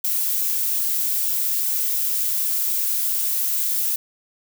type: noise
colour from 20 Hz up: violet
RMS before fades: -22 dBFS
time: 0.04-3.96 s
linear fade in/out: 5 ms
effects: none